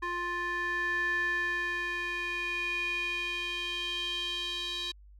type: tone with band-pass filter sweep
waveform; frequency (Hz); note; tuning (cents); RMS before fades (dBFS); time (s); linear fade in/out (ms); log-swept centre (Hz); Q
square; 350.7; F4; +7; -33; 0.02-4.92; 10; 1400 to 3700; 5.4
effects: added 50 Hz sine -51 dBFS peak until 5.19 s